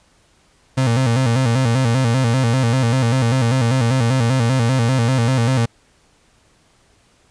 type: tone with vibrato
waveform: 35% pulse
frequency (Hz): 123.47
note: B2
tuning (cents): 0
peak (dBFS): -12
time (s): 0.77-5.66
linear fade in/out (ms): 10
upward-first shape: square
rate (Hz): 5.1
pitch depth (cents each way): 110
effects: pink hiss -56 dBFS RMS until 7.3 s + resampled to 22050 Hz